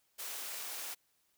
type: high-pass noise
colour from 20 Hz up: white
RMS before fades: -42 dBFS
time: 0.18-0.95 s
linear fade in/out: 20 ms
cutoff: 430 Hz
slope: 12 dB/octave
effects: white hiss -75 dBFS RMS until 1.37 s